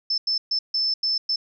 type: tone bursts at uneven times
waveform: sine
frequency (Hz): 5274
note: E8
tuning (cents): 0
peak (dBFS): -20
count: 6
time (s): 0.1-0.18 / 0.27-0.38 / 0.51-0.59 / 0.74-0.94 / 1.03-1.18 / 1.29-1.36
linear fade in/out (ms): 5
effects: none